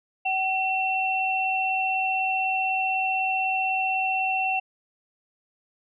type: tone pair together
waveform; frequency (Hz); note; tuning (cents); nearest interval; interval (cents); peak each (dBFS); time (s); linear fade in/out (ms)
sine; 760 / 2708; F#5 / E7; +46 / +46; octave + minor seventh; 2200; -25; 0.25-4.6; 10
effects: none